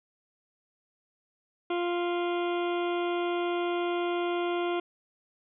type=harmonic tone with a mistuned harmonic; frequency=349.2 Hz; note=F4; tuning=in tune; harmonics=1 / 2 / 3 / 4 / 6 / 7 / 8 / 9 / 10; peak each=-28 / -34 / -38 / -40 / -44 / -45 / -46 / -47 / -48 dBFS; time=1.7-4.8 s; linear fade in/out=5 ms; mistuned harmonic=10; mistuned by=-44 cents; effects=none